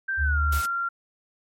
sine tone with pitch glide, 1568 to 1380.9 Hz, G6 to F6, 0 to -20 cents, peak -24 dBFS, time 0.08-0.89 s, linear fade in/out 10 ms, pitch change -220 cents, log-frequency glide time 0.22-0.4 s
sine tone, 73 Hz, D2, 10 cents flat, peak -21 dBFS, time 0.17-0.62 s, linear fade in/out 50 ms
white noise, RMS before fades -34 dBFS, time 0.52-0.66 s, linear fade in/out 5 ms
effects MP3 64 kbps

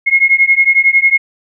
sine beating tone pair, 2155 / 2166 Hz, C#7 / C#7, -49 / -41 cents, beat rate 11 Hz, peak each -10 dBFS, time 0.06-1.18 s, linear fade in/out 20 ms, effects none

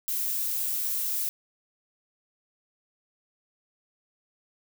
violet noise, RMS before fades -29 dBFS, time 0.08-1.29 s, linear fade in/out 0 ms, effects none

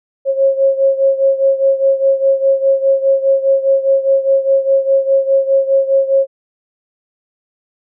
sine beating tone pair, 541 / 545.9 Hz, C#5 / C#5, -42 / -27 cents, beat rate 4.9 Hz, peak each -11 / -15 dBFS, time 0.25-6.27 s, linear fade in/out 50 ms, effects none

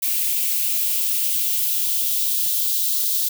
violet noise with high-pass filter sweep, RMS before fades -21 dBFS, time 0.02-3.29 s, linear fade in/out 10 ms, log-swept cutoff 2300 to 3800 Hz, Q 2.4, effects none

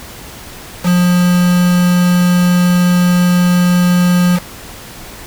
triangle tone with quantisation, 177.8 Hz, F3, 31 cents sharp, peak -6 dBFS, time 0.83-4.4 s, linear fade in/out 50 ms, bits 3, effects pink hiss -32 dBFS RMS until 5.26 s

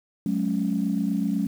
sine chord, F# suspended second, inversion none, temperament equal with one note detuned, 185 / 213 / 277.2 Hz, F#3 / G#3 / C#4, 0 / +44 / 0 cents, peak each -26 / -25 / -27 dBFS, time 0.26-1.47 s, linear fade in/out 2 ms, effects tanh soft clip ceiling -13 dBFS + 8-bit

